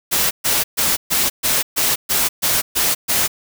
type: noise bursts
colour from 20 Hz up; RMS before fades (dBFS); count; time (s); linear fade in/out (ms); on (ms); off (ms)
white; -17; 10; 0.11-3.28; 20; 200; 130
effects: none